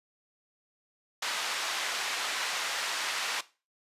pink band-pass noise, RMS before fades -33 dBFS, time 1.22-3.41 s, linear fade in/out 5 ms, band 1100 to 6200 Hz, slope 12 dB/octave, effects noise-tail reverb RT60 0.3 s tail -17 dB re dry + resampled to 32000 Hz

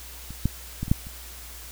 clicks, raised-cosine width 5 ms, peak -26 / -9 / -15 / -21 / -6 / -28 dBFS, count 6, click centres 0.306 / 0.456 / 0.83 / 0.881 / 0.915 / 1.069 s, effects added 60 Hz sine -43 dBFS peak until 1.71 s + white hiss -43 dBFS RMS until 1.71 s

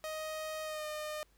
sawtooth tone with pitch glide, 625 to 609 Hz, D#5 to D#5, +8 to -37 cents, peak -34 dBFS, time 0.04-1.23 s, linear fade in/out 0 ms, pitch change -45 cents, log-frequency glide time 0.63-0.86 s, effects added 50 Hz sine -66 dBFS peak until 1.37 s + pink hiss -71 dBFS RMS until 1.37 s

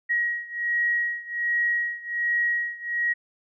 sine beating tone pair, 1898 / 1899.3 Hz, A#6 / A#6, +31 / +32 cents, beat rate 1.3 Hz, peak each -25 / -27 dBFS, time 0.09-3.14 s, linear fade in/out 20 ms, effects none

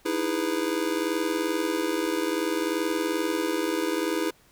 square chord, E major seventh, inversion third, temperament just, 309 / 329.6 / 412 / 494.4 Hz, D#4 / E4 / G#4 / B4, -12 / 0 / -14 / +2 cents, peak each -32 / -29 / -32 / -33 dBFS, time 0.05-4.31 s, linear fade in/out 10 ms, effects pink hiss -59 dBFS RMS until 4.51 s

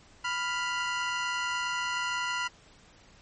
25% pulse tone pair together, 987.8 / 1397 Hz, B5 / F6, 0 / 0 cents, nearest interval tritone, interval 600 cents, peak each -28 dBFS, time 0.24-2.48 s, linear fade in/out 10 ms, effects pink hiss -57 dBFS RMS until 3.21 s + MP3 32 kbps

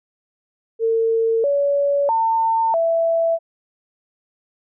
sine tone with pitch steps, 452.6 / 567 / 902 / 663 Hz, A4 / C#5 / A5 / E5, +49 / +39 / +43 / +10 cents, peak -15 dBFS, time 0.79-3.39 s, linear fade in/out 50 ms, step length 650 ms, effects none

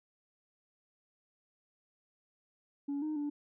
sine tone with pitch steps, 283.4 / 307.3 / 291.7 Hz, C#4 / D#4 / D4, +38 / -21 / -12 cents, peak -31 dBFS, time 2.88-3.3 s, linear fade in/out 10 ms, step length 140 ms, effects tanh soft clip ceiling -31 dBFS

